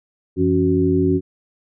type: harmonic tone with a mistuned harmonic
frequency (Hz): 92.5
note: F#2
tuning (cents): 0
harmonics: 1 / 2 / 3 / 4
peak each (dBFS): -22 / -22 / -18 / -18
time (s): 0.36-1.21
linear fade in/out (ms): 50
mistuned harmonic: 2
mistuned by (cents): -140
effects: none